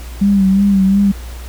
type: tone with vibrato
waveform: sine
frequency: 196 Hz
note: G3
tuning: in tune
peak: -8 dBFS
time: 0.21-1.12 s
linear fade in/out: 10 ms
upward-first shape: sine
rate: 2.8 Hz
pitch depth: 49 cents each way
effects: added 60 Hz sine -26 dBFS peak until 1.48 s + pink hiss -37 dBFS RMS until 1.48 s